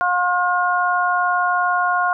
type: harmonic tone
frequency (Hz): 357.4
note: F4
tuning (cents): +40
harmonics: 2 / 3 / 4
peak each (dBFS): -20 / -20 / -20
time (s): 0.01-2.13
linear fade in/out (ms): 0
effects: none